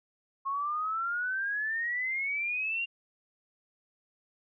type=exponential sweep; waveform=sine; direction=up; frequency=1081 to 2800 Hz; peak=-29 dBFS; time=0.45-2.86 s; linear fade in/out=20 ms; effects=none